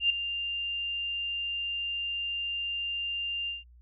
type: tone with ADSR envelope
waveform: sine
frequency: 2794 Hz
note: F7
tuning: in tune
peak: -19 dBFS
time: 0-3.64 s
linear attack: 100 ms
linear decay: 4 ms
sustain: -11 dB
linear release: 160 ms
effects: added 60 Hz sine -52 dBFS peak until 3.81 s